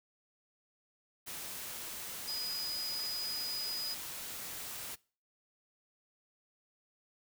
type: tone in noise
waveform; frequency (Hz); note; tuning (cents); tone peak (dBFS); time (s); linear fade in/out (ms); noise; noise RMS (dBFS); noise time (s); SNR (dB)
sine; 4958; D#8; -7; -36; 2.27-3.95; 20; white; -43; 1.26-4.96; +4
effects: noise-tail reverb RT60 0.4 s tail -23 dB re dry